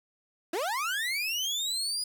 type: linear sweep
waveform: 30% pulse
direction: up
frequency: 302.8 to 4978 Hz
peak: -26 dBFS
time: 0.53-2.04 s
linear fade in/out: 5 ms
effects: 11-bit